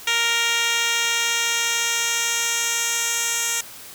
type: tone with band-pass filter sweep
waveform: 10% pulse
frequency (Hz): 466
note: A#4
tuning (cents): -1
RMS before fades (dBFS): -22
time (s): 0.07-3.61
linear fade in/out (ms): 5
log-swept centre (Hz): 3900 to 7400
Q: 1.2
effects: white hiss -40 dBFS RMS until 3.94 s